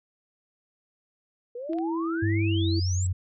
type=exponential sweep; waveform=sine; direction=up; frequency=466.2 to 7902 Hz; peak=-33 dBFS; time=1.55-3.07 s; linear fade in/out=5 ms
type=tone; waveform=sine; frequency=329.6 Hz; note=E4; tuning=in tune; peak=-26 dBFS; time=1.69-2.8 s; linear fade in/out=10 ms
type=clicks; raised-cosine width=0.3 ms; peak=-31 dBFS; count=2; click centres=1.733 / 1.786 s
type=tone with pitch glide; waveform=sine; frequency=100 to 91.17 Hz; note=G2 to F#2; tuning=+35 to -25 cents; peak=-23 dBFS; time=2.22-3.13 s; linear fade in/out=10 ms; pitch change=-160 cents; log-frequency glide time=2.44-2.69 s
effects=none